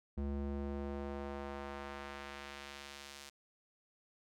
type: tone with band-pass filter sweep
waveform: square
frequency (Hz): 70.2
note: C#2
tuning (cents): +22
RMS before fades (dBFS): -43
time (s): 0.17-3.3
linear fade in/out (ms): 10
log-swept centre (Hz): 180 to 5900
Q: 0.7
effects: none